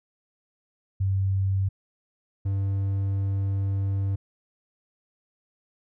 sine / triangle tone pair in turn, 96.5 / 97.96 Hz, G2 / G2, -27 / -1 cents, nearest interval unison, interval 26 cents, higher second, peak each -21 dBFS, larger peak neither, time 1-1.69 / 2.45-4.16 s, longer second, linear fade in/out 10 ms, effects none

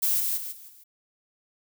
violet noise with level steps, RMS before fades -24 / -27 / -35 / -46 / -52 dBFS, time 0.02-0.84 s, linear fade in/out 10 ms, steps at 0.19 / 0.36 / 0.51 / 0.68 s, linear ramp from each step 20 ms, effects none

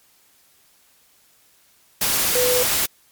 sine tone in noise, 497.1 Hz, B4, 11 cents sharp, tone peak -18 dBFS, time 2.35-2.63 s, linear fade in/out 5 ms, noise white, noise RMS -20 dBFS, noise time 2.01-2.86 s, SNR -1 dB, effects white hiss -57 dBFS RMS until 3.11 s + MP3 96 kbps

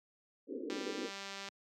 pink band-pass noise, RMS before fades -41 dBFS, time 0.47-1.11 s, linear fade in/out 50 ms, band 240 to 510 Hz, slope 96 dB/octave
click train, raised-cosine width 0.2 ms, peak -27 dBFS, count 156, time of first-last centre 0.7-1.487 s, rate 197 Hz
effects high-pass 150 Hz 12 dB/octave

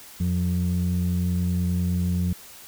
sine tone pair together, 87.31 / 177.62 Hz, F2 / F3, 0 / +30 cents, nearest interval octave, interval 1230 cents, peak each -22 dBFS, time 0.2-2.33 s, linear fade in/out 5 ms, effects tanh soft clip ceiling -17 dBFS + white hiss -45 dBFS RMS until 2.67 s

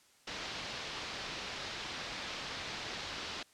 white low-pass noise, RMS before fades -42 dBFS, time 0.27-3.43 s, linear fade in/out 5 ms, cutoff 4800 Hz, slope 24 dB/octave, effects white hiss -65 dBFS RMS until 3.53 s + low-pass 9000 Hz 12 dB/octave

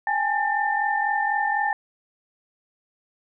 sine tone cluster, 808 / 852 / 1793 Hz, G#5 / G#5 / A6, -48 / +44 / +32 cents, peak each -25 dBFS, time 0.07-1.73 s, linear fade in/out 2 ms, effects none

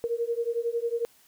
sine beating tone pair, 462.6 / 473.6 Hz, A#4 / A#4, -13 / +27 cents, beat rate 11 Hz, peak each -29 / -29 dBFS, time 0.04-1.05 s, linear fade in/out 0 ms, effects white hiss -60 dBFS RMS until 1.27 s

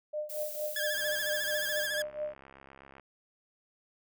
sine tone with tremolo, 604 Hz, D5, 48 cents sharp, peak -30 dBFS, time 0.13-2.34 s, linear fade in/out 10 ms, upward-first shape triangle, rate 4.4 Hz, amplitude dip 95%
violet noise, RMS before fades -41 dBFS, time 0.29-1.87 s, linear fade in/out 10 ms
sawtooth tone with vibrato, 1661.2 Hz, G#6, in tune, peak -28 dBFS, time 0.76-2.02 s, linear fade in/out 2 ms, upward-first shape sine, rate 14 Hz, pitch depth 74 cents each way
click train, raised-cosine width 0.5 ms, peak -36 dBFS, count 140, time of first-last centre 0.95-2.997 s, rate 67.9 Hz
effects none

